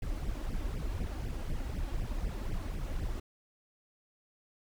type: noise with flanger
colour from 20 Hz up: brown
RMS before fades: -35 dBFS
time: 0.02-3.2 s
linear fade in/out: 5 ms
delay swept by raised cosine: 0.36 to 3.66 ms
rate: 4 Hz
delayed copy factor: +0.9
effects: none